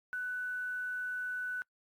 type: tone with quantisation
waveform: sine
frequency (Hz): 1492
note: F#6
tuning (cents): +14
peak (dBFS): -34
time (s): 0.13-1.62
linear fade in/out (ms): 0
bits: 10
effects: noise-tail reverb RT60 0.1 s tail -26 dB re dry + AAC 64 kbps